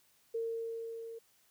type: tone with level ramp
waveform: sine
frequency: 456.7 Hz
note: A#4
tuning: 36 cents flat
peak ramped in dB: -32 to -43 dBFS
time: 0.34-1.19 s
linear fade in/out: 10 ms
effects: white hiss -69 dBFS RMS until 1.5 s